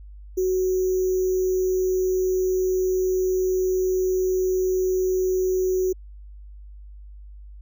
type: tone with sample-and-hold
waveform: sine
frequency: 371.2 Hz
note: F#4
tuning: 6 cents sharp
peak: -19 dBFS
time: 0.37-5.93 s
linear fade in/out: 10 ms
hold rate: 6300 Hz
effects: added 50 Hz sine -39 dBFS peak until 7.61 s